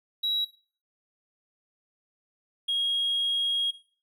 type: tone pair in turn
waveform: triangle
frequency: 3876 / 3277 Hz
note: B7 / G#7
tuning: -33 / -24 cents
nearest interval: minor third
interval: 291 cents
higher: first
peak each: -22 dBFS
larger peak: neither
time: 0.23-0.45 / 2.68-3.71 s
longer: second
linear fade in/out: 10 ms
effects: noise-tail reverb RT60 0.4 s tail -17 dB re dry + tanh soft clip ceiling -20 dBFS